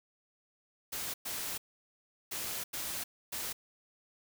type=noise bursts at uneven times; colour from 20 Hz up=white; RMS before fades=-38 dBFS; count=5; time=0.92-1.14 / 1.25-1.58 / 2.31-2.64 / 2.73-3.04 / 3.32-3.53 s; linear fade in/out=10 ms; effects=none